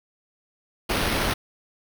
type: noise with sample-and-hold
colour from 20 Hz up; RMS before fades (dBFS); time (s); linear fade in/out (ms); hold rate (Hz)
pink; -24; 0.89-1.34; 10; 7350
effects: none